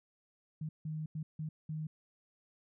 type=tone bursts at uneven times; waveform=sine; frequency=155.56 Hz; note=D#3; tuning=in tune; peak=-36 dBFS; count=5; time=0.61-0.69 / 0.85-1.06 / 1.15-1.23 / 1.39-1.49 / 1.69-1.87 s; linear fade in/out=5 ms; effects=none